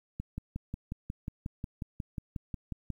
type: click train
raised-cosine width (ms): 5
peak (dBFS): -23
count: 16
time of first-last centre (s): 0.2-2.903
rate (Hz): 5.55
effects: 10-bit